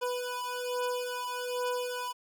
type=beating tone pair; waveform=25% pulse; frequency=493.9 / 495.1 Hz; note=B4 / B4; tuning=0 / +4 cents; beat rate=1.2 Hz; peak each=-31 dBFS; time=0.01-2.13 s; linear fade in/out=20 ms; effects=none